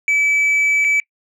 sine tone with dropouts, 2300 Hz, D7, 37 cents flat, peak -10 dBFS, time 0.08-1 s, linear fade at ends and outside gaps 1 ms, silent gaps 0.844-0.847 s, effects noise-tail reverb RT60 0.1 s tail -24 dB re dry + tanh soft clip ceiling -12 dBFS

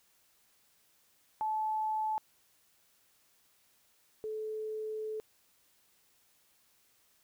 sine tone pair in turn, 867 / 433.5 Hz, A5 / A4, -26 / -26 cents, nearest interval octave, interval 1200 cents, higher first, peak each -30 / -35 dBFS, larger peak first, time 1.41-2.18 / 4.24-5.2 s, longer second, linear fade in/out 0 ms, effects white hiss -69 dBFS RMS until 7.23 s

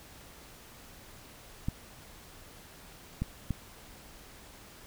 clicks, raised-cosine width 5 ms, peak -18 dBFS, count 3, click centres 1.685 / 3.22 / 3.507 s, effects pink hiss -52 dBFS RMS until 4.86 s

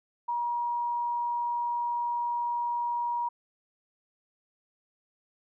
sine tone, 954 Hz, A#5, 40 cents sharp, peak -27 dBFS, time 0.28-3.29 s, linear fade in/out 10 ms, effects none

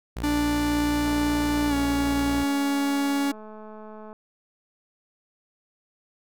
sawtooth tone, 58.27 Hz, A#1, in tune, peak -26 dBFS, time 0.16-2.44 s, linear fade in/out 10 ms
45% pulse tone with pitch glide, 293.7 to 280.6 Hz, D4 to C#4, 0 to +21 cents, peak -22 dBFS, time 0.23-3.32 s, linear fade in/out 10 ms, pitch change -79 cents, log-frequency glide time 1.69-1.74 s
click train, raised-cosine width 1 ms, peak -30 dBFS, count 663, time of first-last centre 1.05-4.129 s, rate 215 Hz
effects none

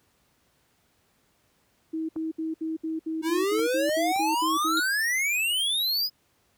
sine tone bursts, 320 Hz, D#4, 49 cents sharp, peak -27 dBFS, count 13, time 1.93-4.802 s, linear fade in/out 10 ms, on 160 ms, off 66 ms
clicks, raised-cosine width 1 ms, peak -29 dBFS, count 4, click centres 2.162 / 3.594 / 3.894 / 4.161 s
square exponential sweep, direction up, 311.1 to 5090 Hz, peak -24 dBFS, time 3.22-6.1 s, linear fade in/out 50 ms
sine tone with exponential decay, 3856 Hz, B7, 42 cents flat, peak -22 dBFS, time 4.77-4.88 s, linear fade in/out 2 ms, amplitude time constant 22 ms
effects pink hiss -67 dBFS RMS until 6.57 s + high-pass 60 Hz 12 dB/octave

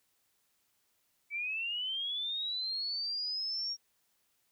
sine linear sweep, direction up, 2278 to 5620 Hz, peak -33 dBFS, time 1.3-3.77 s, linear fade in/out 50 ms, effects white hiss -75 dBFS RMS until 4.51 s

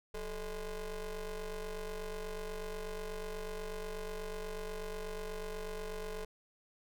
40% pulse ring-modulated tone, 204.9 Hz, G#3, 23 cents flat, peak -35 dBFS, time 0.14-6.25 s, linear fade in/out 5 ms, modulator 229 Hz, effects none

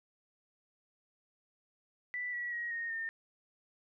sine tone with pitch steps, 1975.5 / 1934.8 / 1895 / 1856 / 1817.8 Hz, B6 / B6 / A#6 / A#6 / A#6, 0 / -36 / +28 / -8 / -44 cents, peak -35 dBFS, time 2.14-3.09 s, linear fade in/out 0 ms, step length 190 ms, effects none

